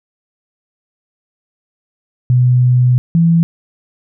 sine tone pair in turn, 124.9 / 167.12 Hz, B2 / E3, +20 / +24 cents, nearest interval perfect fourth, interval 504 cents, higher second, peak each -7 dBFS, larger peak neither, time 2.3-2.98 / 3.15-3.43 s, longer first, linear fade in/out 0 ms, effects none

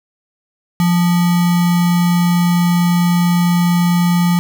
sine tone with sample-and-hold, 174.5 Hz, F3, 1 cent flat, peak -10 dBFS, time 0.8-4.39 s, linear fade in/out 0 ms, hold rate 1050 Hz, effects none

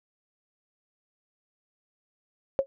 sine tone with exponential decay, 544 Hz, C#5, 33 cents flat, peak -15 dBFS, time 2.59-2.66 s, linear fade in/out 0 ms, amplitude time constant 15 ms, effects none

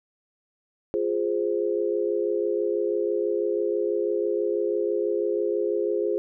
sine chord, F minor, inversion none, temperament equal with one note detuned, 349.2 / 415.3 / 521.4 Hz, F4 / Ab4 / C5, 0 / 0 / -6 cents, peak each -27 / -25 / -29 dBFS, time 0.94-6.18 s, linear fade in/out 0 ms, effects none

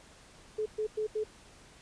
sine tone bursts at uneven times, 430 Hz, A4, 40 cents flat, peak -29 dBFS, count 4, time 0.58-0.66 / 0.78-0.87 / 0.97-1.07 / 1.15-1.24 s, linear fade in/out 10 ms, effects pink hiss -56 dBFS RMS until 1.81 s + resampled to 22050 Hz

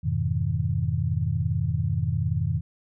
sine chord, F half-diminished seventh, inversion none, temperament just, 87.31 / 104.77 / 125.72 / 157.15 Hz, F2 / Ab2 / Cb3 / Eb3, 0 / +16 / +31 / +18 cents, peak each -28 dBFS, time 0.03-2.61 s, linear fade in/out 20 ms, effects none

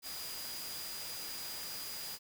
sine tone in noise, 4891 Hz, D#8, 31 cents flat, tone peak -45 dBFS, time 0.02-2.19 s, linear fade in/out 50 ms, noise white, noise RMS -44 dBFS, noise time 0.02-2.19 s, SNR -4 dB, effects none

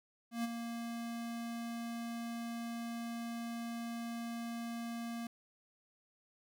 square tone with ADSR envelope, 233.1 Hz, A#3, in tune, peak -33 dBFS, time 0.31-5.27 s, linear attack 130 ms, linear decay 25 ms, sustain -7 dB, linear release 3 ms, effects none

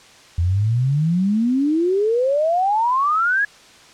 sine exponential sweep, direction up, 82.2 to 1700 Hz, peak -15 dBFS, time 0.38-3.45 s, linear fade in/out 5 ms, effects white hiss -46 dBFS RMS until 3.93 s + low-pass 6000 Hz 12 dB/octave

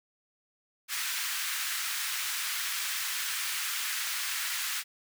pink high-pass noise, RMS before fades -33 dBFS, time 0.88-4.84 s, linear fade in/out 50 ms, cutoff 1400 Hz, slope 24 dB/octave, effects none

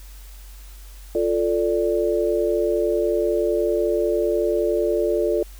sine chord, D minor, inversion first, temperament equal with one note detuned, 349.2 / 440 / 585.3 Hz, F4 / A4 / D5, 0 / 0 / -6 cents, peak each -22 / -22 / -23 dBFS, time 1.15-5.43 s, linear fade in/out 2 ms, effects added 47 Hz sine -38 dBFS peak until 5.59 s + white hiss -49 dBFS RMS until 5.59 s

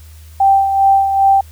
sine tone with tremolo, 783 Hz, G5, 2 cents flat, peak -6 dBFS, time 0.4-1.41 s, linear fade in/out 5 ms, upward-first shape sine, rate 2.5 Hz, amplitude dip 55%, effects added 78 Hz sine -35 dBFS peak until 1.51 s + white hiss -47 dBFS RMS until 1.51 s

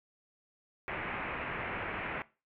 white low-pass noise, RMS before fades -38 dBFS, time 0.88-2.22 s, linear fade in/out 0 ms, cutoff 2500 Hz, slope 48 dB/octave, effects noise-tail reverb RT60 0.3 s tail -19 dB re dry

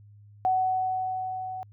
sine tone with level ramp, 748 Hz, F#5, 19 cents sharp, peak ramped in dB -20 to -33 dBFS, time 0.45-1.63 s, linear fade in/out 0 ms, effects added 103 Hz sine -49 dBFS peak until 1.72 s

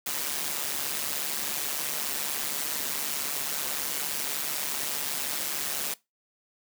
white noise with amplitude modulation, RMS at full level -28 dBFS, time 0.06-5.94 s, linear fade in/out 5 ms, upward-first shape sine, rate 144 Hz, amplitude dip 70%, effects noise-tail reverb RT60 0.2 s tail -20 dB re dry + high-pass 150 Hz 12 dB/octave

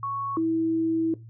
sine tone pair in turn, 1108.7 / 325.6 Hz, C#6 / E4, 0 / -21 cents, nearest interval octave + major sixth, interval 2121 cents, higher first, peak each -27 / -21 dBFS, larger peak second, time 0.03-0.37 / 0.37-1.14 s, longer second, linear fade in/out 2 ms, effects noise-tail reverb RT60 0.2 s tail -17 dB re dry + added 114 Hz sine -42 dBFS peak until 1.29 s

